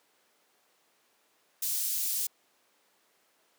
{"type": "high-pass noise", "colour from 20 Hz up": "white", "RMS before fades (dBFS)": -31, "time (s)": [1.62, 2.27], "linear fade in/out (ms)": 5, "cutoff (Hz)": 5400, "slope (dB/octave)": 12, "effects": ["pink hiss -68 dBFS RMS until 3.58 s", "high-pass 400 Hz 12 dB/octave"]}